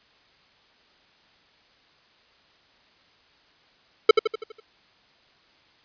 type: tone with echo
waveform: square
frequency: 440 Hz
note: A4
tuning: in tune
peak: -8 dBFS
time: 4.09-4.11 s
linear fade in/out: 5 ms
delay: 82 ms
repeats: 6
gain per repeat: -6 dB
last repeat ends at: 4.602 s
effects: white hiss -59 dBFS RMS until 5.84 s + resampled to 11025 Hz